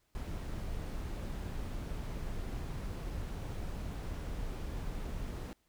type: noise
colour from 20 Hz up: brown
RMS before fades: -39 dBFS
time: 0.15-5.53 s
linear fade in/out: 0 ms
effects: pink hiss -75 dBFS RMS until 5.68 s